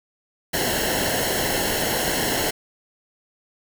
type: noise with comb filter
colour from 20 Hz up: pink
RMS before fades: -23 dBFS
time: 0.53-2.51 s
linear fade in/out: 10 ms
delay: 0.83 ms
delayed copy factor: -0.75
effects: none